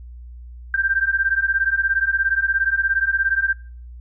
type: beating tone pair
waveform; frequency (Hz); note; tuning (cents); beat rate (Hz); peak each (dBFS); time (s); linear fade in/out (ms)
sine; 1568 / 1585; G6 / G6; 0 / +19; 17; -20; 0.74-3.53; 2
effects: noise-tail reverb RT60 0.4 s tail -21 dB re dry + added 60 Hz sine -35 dBFS peak until 4 s